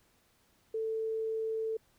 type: tone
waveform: sine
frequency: 443.6 Hz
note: A4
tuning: 14 cents sharp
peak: -31 dBFS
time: 0.74-1.77 s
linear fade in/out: 5 ms
effects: pink hiss -69 dBFS RMS until 1.98 s